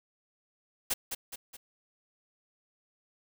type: noise with echo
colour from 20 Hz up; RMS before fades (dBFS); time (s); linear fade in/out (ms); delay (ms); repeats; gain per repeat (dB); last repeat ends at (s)
white; -29; 0.9-0.94; 10; 210; 3; -6; 1.57
effects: none